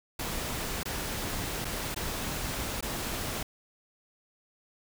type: noise with dropouts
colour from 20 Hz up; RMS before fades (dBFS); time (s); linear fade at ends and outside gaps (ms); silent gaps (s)
pink; -34; 0.19-3.43; 5; 0.833-0.854 / 1.647-1.651 / 1.946-1.961 / 2.809-2.825
effects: none